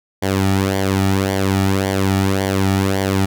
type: tone with flanger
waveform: sawtooth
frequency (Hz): 96.7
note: G2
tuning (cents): -23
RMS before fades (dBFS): -17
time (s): 0.22-3.26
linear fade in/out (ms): 10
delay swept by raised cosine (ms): 0.76 to 1.96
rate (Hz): 1.8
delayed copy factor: -0.7
effects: none